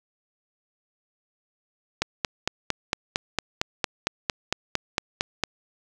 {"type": "click train", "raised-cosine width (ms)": 0.2, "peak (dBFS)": -5, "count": 16, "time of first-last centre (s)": [2.02, 5.437], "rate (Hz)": 4.39, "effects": []}